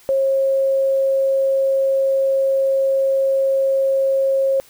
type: tone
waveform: sine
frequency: 540 Hz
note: C#5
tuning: 45 cents flat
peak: -14 dBFS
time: 0.09-4.6 s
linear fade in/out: 0 ms
effects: white hiss -49 dBFS RMS until 4.69 s